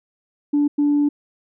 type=tone bursts at uneven times; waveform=sine; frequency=291 Hz; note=D4; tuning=16 cents flat; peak=-13 dBFS; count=2; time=0.53-0.68 / 0.78-1.09 s; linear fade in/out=10 ms; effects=tanh soft clip ceiling -11 dBFS